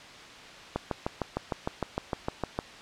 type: click train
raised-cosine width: 1 ms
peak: -14 dBFS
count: 13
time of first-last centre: 0.76-2.589 s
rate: 6.56 Hz
effects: white hiss -46 dBFS RMS until 2.81 s + low-pass 4000 Hz 12 dB/octave